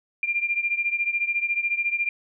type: beating tone pair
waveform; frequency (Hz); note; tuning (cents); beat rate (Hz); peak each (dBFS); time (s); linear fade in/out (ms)
sine; 2386 / 2400; D7 / D7; +27 / +37; 14; -24 / -27; 0.23-2.09; 2
effects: none